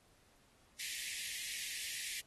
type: high-pass noise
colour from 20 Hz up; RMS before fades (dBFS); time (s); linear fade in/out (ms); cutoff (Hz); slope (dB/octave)
pink; -43; 0.79-2.21; 10; 1800; 96
effects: pink hiss -69 dBFS RMS until 2.26 s + AAC 32 kbps